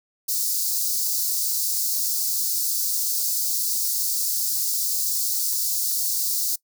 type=high-pass noise; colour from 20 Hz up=white; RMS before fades=-24 dBFS; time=0.28-6.56 s; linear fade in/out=10 ms; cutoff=4400 Hz; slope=48 dB/octave; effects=noise-tail reverb RT60 0.1 s tail -23 dB re dry